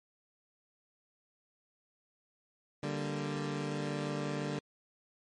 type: chord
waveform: 20% pulse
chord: G minor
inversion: second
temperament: equal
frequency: 146.83 / 196 / 233.1 Hz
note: D3 / G3 / Bb3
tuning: 0 / 0 / 0 cents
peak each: -31 / -35 / -37 dBFS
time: 2.83-4.59 s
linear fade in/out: 2 ms
effects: low-pass 7000 Hz 12 dB/octave + MP3 48 kbps